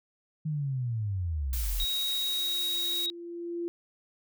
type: linear sweep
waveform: sine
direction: down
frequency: 157.8 to 34.65 Hz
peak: -28 dBFS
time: 0.45-1.85 s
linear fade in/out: 10 ms
type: noise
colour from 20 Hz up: blue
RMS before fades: -37 dBFS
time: 1.53-3.06 s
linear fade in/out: 0 ms
type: tone with exponential growth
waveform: sine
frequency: 343.2 Hz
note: F4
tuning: 30 cents flat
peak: -29 dBFS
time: 1.74-3.68 s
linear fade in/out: 0 ms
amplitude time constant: 420 ms
type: tone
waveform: sine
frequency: 3800 Hz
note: A#7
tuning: 33 cents sharp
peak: -28 dBFS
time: 1.8-3.1 s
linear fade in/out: 0 ms
effects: none